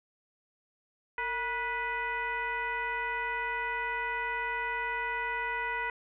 sine tone with frequency modulation, 1471 Hz, F#6, 11 cents flat, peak -30 dBFS, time 1.18-5.9 s, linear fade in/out 2 ms, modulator 506 Hz, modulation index 1.6, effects none

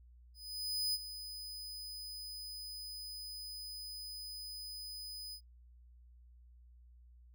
40% pulse tone with ADSR envelope, 5000 Hz, D#8, 8 cents sharp, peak -30 dBFS, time 0.34-5.41 s, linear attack 600 ms, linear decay 35 ms, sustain -12 dB, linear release 75 ms, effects noise-tail reverb RT60 0.1 s tail -17 dB re dry + added 60 Hz sine -57 dBFS peak until 7.34 s

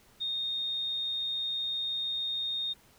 sine tone, 3687 Hz, A#7, 20 cents flat, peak -30 dBFS, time 0.2-2.74 s, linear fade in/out 20 ms, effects pink hiss -61 dBFS RMS until 2.98 s

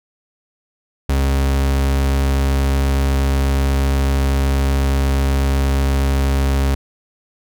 40% pulse tone, 68.2 Hz, C#2, 28 cents flat, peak -13 dBFS, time 1.09-6.75 s, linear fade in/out 5 ms, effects none

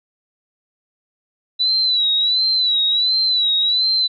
sine tone with vibrato, 3951 Hz, B7, in tune, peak -14 dBFS, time 1.59-4.08 s, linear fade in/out 20 ms, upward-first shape sine, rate 1.4 Hz, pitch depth 78 cents each way, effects none

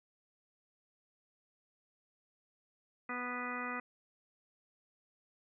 harmonic tone, 246.9 Hz, B3, in tune, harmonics 1 / 2 / 3 / 4 / 5 / 6 / 7 / 8 / 10, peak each -44 / -48 / -49 / -48 / -42 / -46 / -53 / -43 / -48 dBFS, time 3.09-3.8 s, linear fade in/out 5 ms, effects none

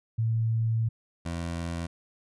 sine / 20% pulse tone pair in turn, 113 / 84.65 Hz, A2 / E2, +47 / +46 cents, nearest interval perfect fourth, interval 501 cents, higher first, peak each -23 / -26 dBFS, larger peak first, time 0.18-0.89 / 1.25-1.87 s, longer first, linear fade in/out 10 ms, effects resampled to 24000 Hz

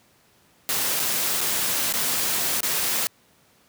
white noise with dropouts, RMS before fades -24 dBFS, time 0.69-3.07 s, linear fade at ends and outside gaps 0 ms, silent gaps 0.995-1 / 1.407-1.413 / 1.925-1.938 / 2.606-2.631 s, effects pink hiss -59 dBFS RMS until 3.68 s + high-pass 100 Hz 12 dB/octave

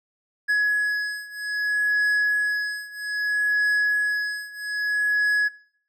triangle beating tone pair, 1682 / 1682.62 Hz, G#6 / G#6, +22 / +22 cents, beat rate 0.62 Hz, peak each -21 / -23 dBFS, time 0.48-5.49 s, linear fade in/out 20 ms, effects noise-tail reverb RT60 0.6 s tail -21 dB re dry

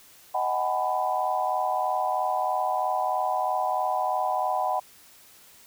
sine chord, G# minor seventh, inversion second, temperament just, 623 / 747.5 / 830.6 / 996.7 Hz, D#5 / F#5 / G#5 / B5, +2 / +17 / 0 / +16 cents, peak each -31 / -26 / -32 / -29 dBFS, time 0.34-4.8 s, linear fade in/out 10 ms, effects white hiss -53 dBFS RMS until 5.66 s

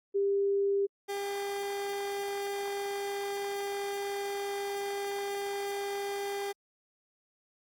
sine / 30% pulse tone pair in turn, 398 / 400.8 Hz, G4 / G4, +26 / +38 cents, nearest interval unison, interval 12 cents, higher second, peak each -25 / -30 dBFS, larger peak first, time 0.14-0.87 / 1.08-6.53 s, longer second, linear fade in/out 20 ms, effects AAC 64 kbps

